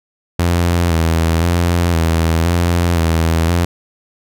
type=tone with vibrato; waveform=sawtooth; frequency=84.2 Hz; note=E2; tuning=37 cents sharp; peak=-8 dBFS; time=0.39-3.65 s; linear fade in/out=5 ms; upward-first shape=square; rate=0.97 Hz; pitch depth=44 cents each way; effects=none